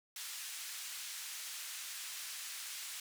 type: band-pass noise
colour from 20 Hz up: white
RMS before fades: -45 dBFS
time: 0.16-3 s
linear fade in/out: 2 ms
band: 1600 to 10000 Hz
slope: 12 dB/octave
effects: none